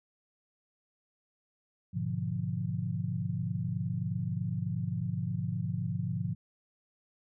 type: chord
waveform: sine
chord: G# diminished seventh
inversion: none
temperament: equal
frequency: 103.83 / 123.47 / 146.83 / 174.61 Hz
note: G#2 / B2 / D3 / F3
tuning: 0 / 0 / 0 / 0 cents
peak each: -36 / -36 / -37 / -35 dBFS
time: 1.93-6.35 s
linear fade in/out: 20 ms
effects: none